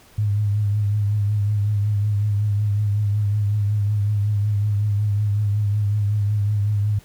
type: tone with vibrato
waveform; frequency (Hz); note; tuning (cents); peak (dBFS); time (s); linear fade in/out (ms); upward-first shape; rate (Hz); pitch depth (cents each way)
sine; 103.5; G#2; -5; -17; 0.18-6.99; 5; triangle; 5.4; 51
effects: pink hiss -51 dBFS RMS until 7.04 s